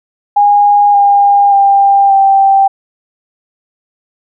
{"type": "tone with pitch steps", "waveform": "sine", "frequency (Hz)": [819, 806.8, 794.8, 782.9], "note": ["G#5", "G5", "G5", "G5"], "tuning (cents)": [-24, 50, 24, -2], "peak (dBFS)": -4, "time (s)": [0.36, 2.68], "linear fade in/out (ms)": 10, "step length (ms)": 580, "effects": []}